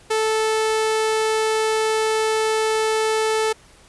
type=tone; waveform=sawtooth; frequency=438.3 Hz; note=A4; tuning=7 cents flat; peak=-14 dBFS; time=0.1-3.53 s; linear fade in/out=10 ms; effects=pink hiss -50 dBFS RMS until 3.88 s + resampled to 24000 Hz